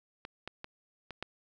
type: clicks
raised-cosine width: 0.3 ms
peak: -25 / -23 / -25 / -26 / -20 dBFS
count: 5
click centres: 0.251 / 0.476 / 0.644 / 1.107 / 1.226 s
effects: none

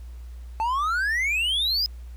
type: exponential sweep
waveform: triangle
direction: up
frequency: 868 to 5100 Hz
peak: -20 dBFS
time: 0.6-1.86 s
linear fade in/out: 0 ms
effects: added 60 Hz sine -36 dBFS peak until 2.16 s + pink hiss -59 dBFS RMS until 2.16 s

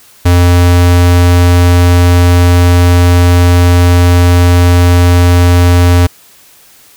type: tone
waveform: square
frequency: 88 Hz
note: F2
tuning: 14 cents sharp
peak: -4 dBFS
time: 0.25-6.07 s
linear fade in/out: 10 ms
effects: white hiss -41 dBFS RMS until 6.96 s

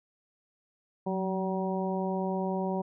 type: harmonic tone with a mistuned harmonic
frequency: 190 Hz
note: F#3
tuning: 46 cents sharp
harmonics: 1 / 2 / 3 / 4 / 5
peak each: -31 / -34 / -36 / -37 / -38 dBFS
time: 1.06-2.82 s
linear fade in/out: 10 ms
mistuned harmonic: 1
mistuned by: -39 cents
effects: none

